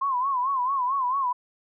sine tone with vibrato, 1046.5 Hz, C6, in tune, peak -22 dBFS, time 0.01-1.33 s, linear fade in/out 10 ms, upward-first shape sine, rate 4.5 Hz, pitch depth 120 cents each way, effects none

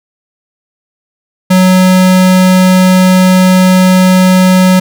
square tone, 185 Hz, F#3, in tune, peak -4 dBFS, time 1.5-4.8 s, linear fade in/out 10 ms, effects none

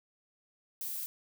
violet noise, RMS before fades -38 dBFS, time 0.81-1.06 s, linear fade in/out 0 ms, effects none

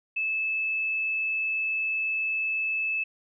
sine tone, 2614 Hz, E7, 15 cents flat, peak -25 dBFS, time 0.16-3.04 s, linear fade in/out 10 ms, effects none

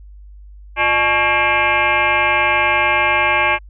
sine tone with frequency modulation, 1617 Hz, G#6, 47 cents flat, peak -12 dBFS, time 0.76-3.59 s, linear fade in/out 50 ms, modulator 253 Hz, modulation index 4, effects added 50 Hz sine -36 dBFS peak until 3.69 s

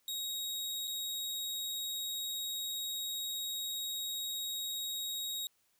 sawtooth tone with dropouts, 3783 Hz, A#7, 25 cents sharp, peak -33 dBFS, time 0.08-5.47 s, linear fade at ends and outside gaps 1 ms, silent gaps 0.873-0.877 s, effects white hiss -74 dBFS RMS until 5.79 s

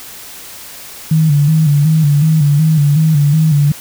sine tone with vibrato, 151.2 Hz, D#3, 49 cents flat, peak -7 dBFS, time 1.11-3.72 s, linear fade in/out 5 ms, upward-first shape square, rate 2.7 Hz, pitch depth 78 cents each way, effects white hiss -32 dBFS RMS until 3.8 s

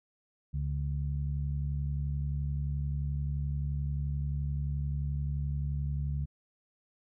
harmonic tone, 71.5 Hz, D2, 46 cents flat, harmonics 1 / 2 / 3, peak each -32 / -33 / -49 dBFS, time 0.53-6.26 s, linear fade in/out 20 ms, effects none

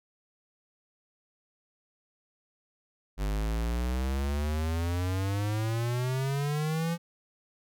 square exponential sweep, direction up, 48.93 to 171.6 Hz, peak -28 dBFS, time 3.17-6.98 s, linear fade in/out 50 ms, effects none

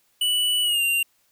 square tone with pitch glide, 2960 to 2778 Hz, F#7 to F7, 0 to -10 cents, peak -20 dBFS, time 0.21-1.03 s, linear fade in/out 5 ms, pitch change -110 cents, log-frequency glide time 0.63-0.82 s, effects white hiss -65 dBFS RMS until 1.31 s

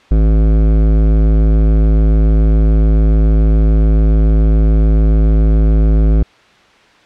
sine tone with hard clipping, 53.5 Hz, A1, 48 cents flat, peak -9 dBFS, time 0.11-6.23 s, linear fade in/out 5 ms, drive 15 dB, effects white hiss -46 dBFS RMS until 7.05 s + low-pass 3000 Hz 12 dB/octave

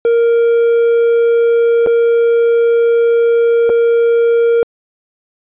triangle tone with dropouts, 466.2 Hz, A#4, in tune, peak -6 dBFS, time 0.05-4.63 s, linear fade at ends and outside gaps 1 ms, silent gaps 1.863-1.871 / 3.694-3.699 s, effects resampled to 8000 Hz

